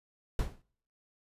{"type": "noise with exponential decay", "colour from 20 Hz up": "brown", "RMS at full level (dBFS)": -26, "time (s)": [0.39, 0.62], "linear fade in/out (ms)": 2, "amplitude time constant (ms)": 48, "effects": ["noise-tail reverb RT60 0.6 s tail -26 dB re dry", "resampled to 32000 Hz"]}